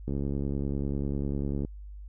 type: click train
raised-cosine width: 3 ms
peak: -19 dBFS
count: 111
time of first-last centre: 0.08-1.649 s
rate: 70.1 Hz
effects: added 50 Hz sine -40 dBFS peak until 2.08 s